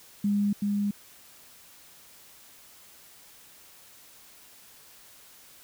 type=tone with echo; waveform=sine; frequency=203.8 Hz; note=G#3; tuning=32 cents flat; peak=-22 dBFS; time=0.24-0.53 s; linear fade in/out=5 ms; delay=380 ms; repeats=1; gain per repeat=-2 dB; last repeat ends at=0.91 s; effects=white hiss -53 dBFS RMS until 5.63 s